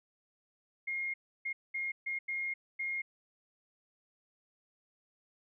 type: tone bursts at uneven times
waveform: sine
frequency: 2138 Hz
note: C7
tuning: 37 cents sharp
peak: -33 dBFS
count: 6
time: 0.87-1.14 / 1.45-1.53 / 1.74-1.92 / 2.06-2.19 / 2.28-2.54 / 2.79-3.02 s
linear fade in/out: 10 ms
effects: none